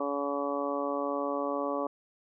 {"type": "harmonic tone", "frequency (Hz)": 142.1, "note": "C#3", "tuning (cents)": 43, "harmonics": [2, 3, 4, 5, 6, 7, 8], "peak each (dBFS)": [-35, -37, -33, -40, -41, -41, -36], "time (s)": [0, 1.87], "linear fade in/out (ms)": 5, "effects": []}